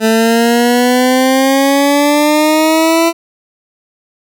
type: exponential sweep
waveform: 20% pulse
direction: up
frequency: 219.8 to 336 Hz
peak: -3 dBFS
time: 0-3.13 s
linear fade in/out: 50 ms
effects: none